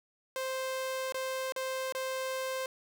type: tone with dropouts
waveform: sawtooth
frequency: 523.3 Hz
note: C5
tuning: in tune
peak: -29 dBFS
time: 0.36-2.66 s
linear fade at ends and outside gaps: 1 ms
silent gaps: 1.123-1.144 / 1.522-1.562 / 1.924-1.949 s
effects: none